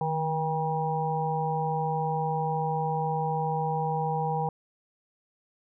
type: harmonic tone with a mistuned harmonic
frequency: 159.8 Hz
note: D#3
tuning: 47 cents sharp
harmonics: 1 / 3 / 5 / 6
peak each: -30 / -33 / -29 / -34 dBFS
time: 0.01-4.49 s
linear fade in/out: 2 ms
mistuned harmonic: 1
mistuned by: -47 cents
effects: none